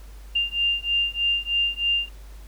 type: beating tone pair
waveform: sine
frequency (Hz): 2794 / 2797.2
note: F7 / F7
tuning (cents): 0 / +2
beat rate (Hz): 3.2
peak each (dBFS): -24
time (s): 0.35-2.09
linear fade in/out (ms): 10
effects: added 50 Hz sine -39 dBFS peak until 2.47 s + pink hiss -53 dBFS RMS until 2.47 s